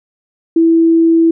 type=tone; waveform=sine; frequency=329.6 Hz; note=E4; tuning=in tune; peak=-6 dBFS; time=0.56-1.31 s; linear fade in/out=5 ms; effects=none